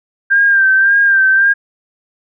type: tone with vibrato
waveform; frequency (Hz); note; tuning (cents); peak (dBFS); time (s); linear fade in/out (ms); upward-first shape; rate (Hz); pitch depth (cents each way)
sine; 1585; G6; +19; -7; 0.3-1.54; 20; sine; 1.8; 44
effects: none